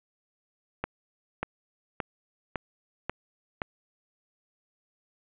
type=accelerating click train; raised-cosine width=0.5 ms; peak=-14 dBFS; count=6; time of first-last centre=0.84-3.618 s; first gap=590 ms; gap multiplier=0.97; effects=resampled to 8000 Hz + 9-bit